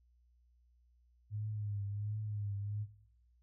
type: tone with vibrato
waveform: sine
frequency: 103.83 Hz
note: G#2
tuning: in tune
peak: -36 dBFS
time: 1.3-2.87 s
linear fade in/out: 50 ms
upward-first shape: triangle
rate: 1.4 Hz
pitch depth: 67 cents each way
effects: noise-tail reverb RT60 0.8 s tail -20 dB re dry + added 60 Hz sine -66 dBFS peak until 3.42 s